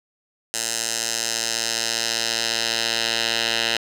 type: tone with band-pass filter sweep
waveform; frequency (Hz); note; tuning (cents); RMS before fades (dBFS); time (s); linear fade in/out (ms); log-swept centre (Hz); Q
10% pulse; 114.7; A#2; -28; -24; 0.54-3.77; 0; 7300 to 3500; 1.5
effects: 7-bit